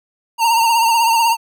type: tone with vibrato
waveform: square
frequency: 918 Hz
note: A#5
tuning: 27 cents flat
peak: -12 dBFS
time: 0.38-1.37 s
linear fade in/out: 50 ms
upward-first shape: triangle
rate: 16 Hz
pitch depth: 58 cents each way
effects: none